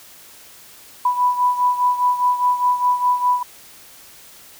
sine beating tone pair, 987.8 / 992.7 Hz, B5 / B5, 0 / +9 cents, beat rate 4.9 Hz, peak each -16 / -21 dBFS, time 1.05-3.43 s, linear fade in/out 5 ms, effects white hiss -44 dBFS RMS until 4.59 s

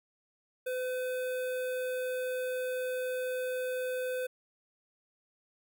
square tone with notch filter, 507 Hz, B4, 45 cents sharp, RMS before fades -34 dBFS, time 0.66-4.27 s, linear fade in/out 10 ms, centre 5300 Hz, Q 0.9, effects none

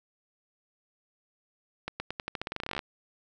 accelerating click train, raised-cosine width 0.3 ms, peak -17 dBFS, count 20, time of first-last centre 1.88-2.792 s, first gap 120 ms, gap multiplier 0.88, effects none

